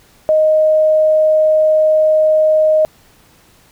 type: tone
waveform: sine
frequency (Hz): 622.3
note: D#5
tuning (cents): 0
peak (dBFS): -8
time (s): 0.29-2.85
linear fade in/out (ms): 0
effects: pink hiss -49 dBFS RMS until 3.71 s

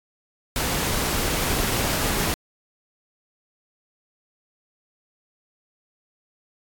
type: noise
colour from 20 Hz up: pink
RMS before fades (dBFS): -24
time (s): 0.56-2.34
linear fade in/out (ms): 0
effects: AAC 64 kbps

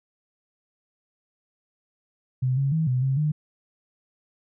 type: tone with pitch steps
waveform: sine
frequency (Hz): 128.5 / 137.4 / 160 / 126.8 / 133.9 / 151.5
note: C3 / C#3 / D#3 / B2 / C3 / D#3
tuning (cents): -31 / -15 / +49 / +46 / +40 / -46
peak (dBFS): -20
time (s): 2.42-3.32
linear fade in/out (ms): 10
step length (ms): 150
effects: none

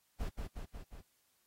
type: noise with echo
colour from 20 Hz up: brown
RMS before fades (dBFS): -37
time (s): 0.19-0.3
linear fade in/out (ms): 20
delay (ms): 180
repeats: 4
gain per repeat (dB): -3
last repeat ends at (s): 1.02
effects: white hiss -75 dBFS RMS until 1.46 s + AAC 48 kbps

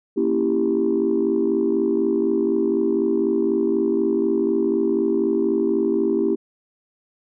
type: chord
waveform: sine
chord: A# diminished seventh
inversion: none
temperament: equal with one note detuned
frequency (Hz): 233.1 / 277.2 / 329.6 / 393.6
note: A#3 / C#4 / E4 / G4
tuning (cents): 0 / 0 / 0 / +7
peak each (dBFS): -24 / -25 / -21 / -20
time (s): 0.16-6.36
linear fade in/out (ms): 20
effects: tanh soft clip ceiling -10 dBFS

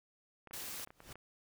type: clicks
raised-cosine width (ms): 0.5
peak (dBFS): -37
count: 10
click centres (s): 0.473 / 0.51 / 0.543 / 0.641 / 0.743 / 0.797 / 0.874 / 0.905 / 1.004 / 1.156
type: noise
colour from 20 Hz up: white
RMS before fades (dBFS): -44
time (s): 0.53-0.85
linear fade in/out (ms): 5
type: noise with exponential growth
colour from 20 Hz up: pink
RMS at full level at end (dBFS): -47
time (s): 0.86-1.13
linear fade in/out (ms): 5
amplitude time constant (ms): 57
effects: none

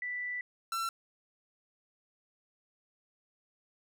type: tone pair in turn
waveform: sine / 45% pulse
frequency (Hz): 1975.5 / 1347.5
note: B6 / E6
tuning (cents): 0 / +38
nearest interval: perfect fifth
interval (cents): 662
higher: first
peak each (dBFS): -34 / -32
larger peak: second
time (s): 0.02-0.41 / 0.72-0.89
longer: first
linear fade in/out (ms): 2
effects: none

